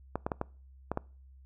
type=clicks; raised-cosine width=1 ms; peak=-17 dBFS; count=6; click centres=0.156 / 0.265 / 0.318 / 0.414 / 0.916 / 0.974 s; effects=noise-tail reverb RT60 0.4 s tail -24 dB re dry + added 66 Hz sine -52 dBFS peak until 1.45 s